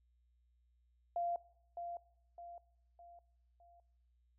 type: tone with echo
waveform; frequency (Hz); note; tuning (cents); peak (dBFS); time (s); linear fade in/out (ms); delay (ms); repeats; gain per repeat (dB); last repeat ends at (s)
sine; 692; F5; -16; -34; 1.16-1.36; 2; 610; 4; -7; 3.8
effects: noise-tail reverb RT60 0.9 s tail -22 dB re dry + added 60 Hz sine -70 dBFS peak until 4.38 s